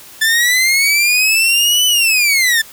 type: linear two-way sweep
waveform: sawtooth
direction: up then down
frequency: 1747 to 3016 to 1747 Hz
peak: -7 dBFS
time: 0.21-2.62 s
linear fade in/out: 10 ms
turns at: 1.86 s
effects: white hiss -38 dBFS RMS until 2.72 s